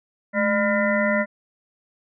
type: harmonic tone with a mistuned harmonic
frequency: 200.9 Hz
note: G3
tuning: 43 cents sharp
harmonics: 1 / 3 / 5 / 7 / 9 / 10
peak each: -23 / -22 / -31 / -28 / -27 / -27 dBFS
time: 0.33-1.26 s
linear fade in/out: 50 ms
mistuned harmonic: 1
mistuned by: +110 cents
effects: none